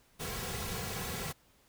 pink noise with comb filter, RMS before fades -38 dBFS, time 0.19-1.33 s, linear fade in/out 20 ms, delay 3.3 ms, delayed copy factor -0.75, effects pink hiss -66 dBFS RMS until 1.68 s

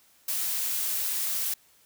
blue noise, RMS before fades -29 dBFS, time 0.28-1.54 s, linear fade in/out 5 ms, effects white hiss -61 dBFS RMS until 1.85 s

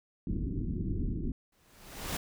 pink low-pass noise, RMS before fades -33 dBFS, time 0.27-1.32 s, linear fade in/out 2 ms, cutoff 350 Hz, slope 48 dB/octave
pink noise with exponential growth, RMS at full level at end -32 dBFS, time 1.52-2.17 s, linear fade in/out 5 ms, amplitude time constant 140 ms
effects none

